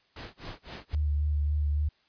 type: noise with tremolo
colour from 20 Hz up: pink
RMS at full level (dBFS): -40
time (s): 0.16-0.95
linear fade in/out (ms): 2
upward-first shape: sine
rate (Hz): 3.9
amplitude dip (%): 100
type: tone with vibrato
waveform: sine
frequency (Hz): 74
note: D2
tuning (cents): +14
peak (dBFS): -24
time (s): 0.93-1.89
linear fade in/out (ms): 10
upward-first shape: sine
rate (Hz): 3.6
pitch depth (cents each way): 24
effects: white hiss -67 dBFS RMS until 2.08 s + resampled to 11025 Hz